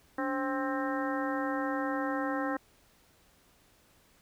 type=harmonic tone with a mistuned harmonic; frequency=263.9 Hz; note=C4; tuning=15 cents sharp; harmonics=1 / 2 / 3 / 4 / 5 / 6 / 7; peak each=-33 / -36 / -38 / -39 / -40 / -41 / -41 dBFS; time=0.18-2.57 s; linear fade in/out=5 ms; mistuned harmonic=1; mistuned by=+140 cents; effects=pink hiss -64 dBFS RMS until 4.21 s